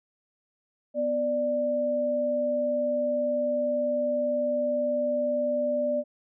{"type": "tone pair together", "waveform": "sine", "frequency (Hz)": [248.1, 590], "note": ["B3", "D5"], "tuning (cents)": [8, 8], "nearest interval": "octave + minor third", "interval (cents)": 1500, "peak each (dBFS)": [-32, -24], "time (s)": [0.94, 6.04], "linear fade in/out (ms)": 50, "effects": []}